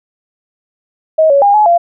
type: tone with pitch steps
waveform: sine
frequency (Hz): 633 / 560 / 809 / 847 / 688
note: D#5 / C#5 / G#5 / G#5 / F5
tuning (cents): +30 / +18 / -46 / +34 / -26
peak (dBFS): -5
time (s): 1.18-1.78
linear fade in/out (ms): 10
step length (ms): 120
effects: none